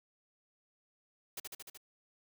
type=noise with echo; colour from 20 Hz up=white; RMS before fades=-41 dBFS; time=1.37-1.4 s; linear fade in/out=5 ms; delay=75 ms; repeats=5; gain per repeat=-2 dB; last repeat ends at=1.775 s; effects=high-pass 80 Hz 12 dB/octave